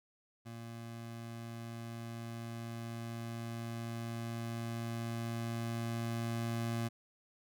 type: tone with level ramp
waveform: 25% pulse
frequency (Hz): 115.8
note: A#2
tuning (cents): -11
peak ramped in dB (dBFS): -41 to -30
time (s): 0.45-6.89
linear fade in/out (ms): 20
effects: none